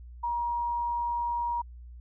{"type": "tone", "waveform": "sine", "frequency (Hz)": 950, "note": "A#5", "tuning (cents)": 33, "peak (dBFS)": -27, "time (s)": [0.23, 1.62], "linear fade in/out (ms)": 10, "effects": ["added 60 Hz sine -43 dBFS peak until 2 s"]}